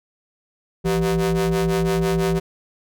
40% pulse ring-modulated tone, 110 Hz, A2, in tune, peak -14 dBFS, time 0.84-2.4 s, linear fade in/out 20 ms, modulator 278 Hz, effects none

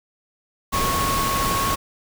sine tone in noise, 1100 Hz, C#6, 14 cents flat, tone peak -22 dBFS, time 0.72-1.76 s, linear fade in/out 20 ms, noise pink, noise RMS -24 dBFS, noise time 0.72-1.76 s, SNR -1 dB, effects none

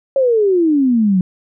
sine exponential sweep, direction down, 554.4 to 178.3 Hz, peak -10 dBFS, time 0.16-1.21 s, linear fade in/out 2 ms, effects none

